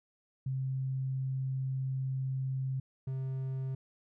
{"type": "tone pair in turn", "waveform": ["sine", "triangle"], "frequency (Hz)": [132.3, 132.3], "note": ["C3", "C3"], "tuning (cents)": [20, 20], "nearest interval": "unison", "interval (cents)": 0, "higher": "neither", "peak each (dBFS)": [-31, -31], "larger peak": "neither", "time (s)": [[0.46, 2.8], [3.07, 3.75]], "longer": "first", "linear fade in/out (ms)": 5, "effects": []}